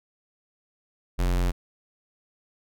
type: tone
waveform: square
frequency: 44.53 Hz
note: F1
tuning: 34 cents sharp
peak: -22 dBFS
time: 1.18-1.52 s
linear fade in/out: 20 ms
effects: none